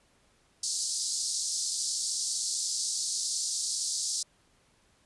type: band-pass noise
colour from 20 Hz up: pink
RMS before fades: -32 dBFS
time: 0.63-4.23 s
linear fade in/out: 5 ms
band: 4400 to 9400 Hz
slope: 48 dB/octave
effects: pink hiss -66 dBFS RMS until 5.05 s + resampled to 24000 Hz